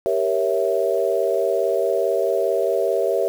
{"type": "chord", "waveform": "sine", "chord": "G diminished seventh", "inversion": "none", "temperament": "equal with one note detuned", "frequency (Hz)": [392, 469.7, 554.4, 659.3], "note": ["G4", "Bb4", "Db5", "Fb5"], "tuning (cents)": [0, 13, 0, 0], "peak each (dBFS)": -23, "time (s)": [0.06, 3.28], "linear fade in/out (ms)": 0, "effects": ["7-bit"]}